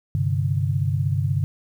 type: chord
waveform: sine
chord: G suspended fourth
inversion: none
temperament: just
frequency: 98 / 130.67 / 147 Hz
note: G2 / C3 / D3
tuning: 0 / -2 / +2 cents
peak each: -23 / -24 / -24 dBFS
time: 0.15-1.44 s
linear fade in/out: 0 ms
effects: 9-bit